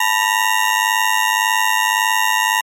20% pulse ring-modulated tone, 935 Hz, A#5, 5 cents sharp, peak -6 dBFS, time 0-2.61 s, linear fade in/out 5 ms, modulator 50.9 Hz, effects MP3 64 kbps

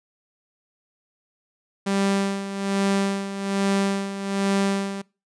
sawtooth tone with tremolo, 197 Hz, G3, 9 cents sharp, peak -15 dBFS, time 1.86-5.02 s, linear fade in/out 10 ms, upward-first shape sine, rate 1.2 Hz, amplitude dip 70%, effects noise-tail reverb RT60 0.3 s tail -24 dB re dry + resampled to 22050 Hz

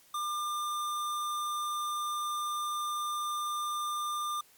square tone, 1198 Hz, D6, 34 cents sharp, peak -32 dBFS, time 0.14-4.41 s, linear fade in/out 5 ms, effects white hiss -61 dBFS RMS until 4.57 s + MP3 96 kbps

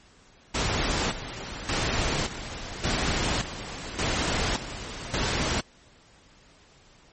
pink noise with tremolo, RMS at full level -26 dBFS, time 0.54-5.61 s, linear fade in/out 10 ms, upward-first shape square, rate 0.87 Hz, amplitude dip 70%, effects pink hiss -56 dBFS RMS until 7.12 s + MP3 32 kbps

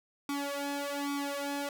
sawtooth tone with flanger, 283.6 Hz, C#4, 40 cents sharp, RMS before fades -35 dBFS, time 0.29-1.69 s, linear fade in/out 2 ms, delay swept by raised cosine 0.86 to 2.36 ms, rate 1.2 Hz, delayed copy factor +0.95, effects none

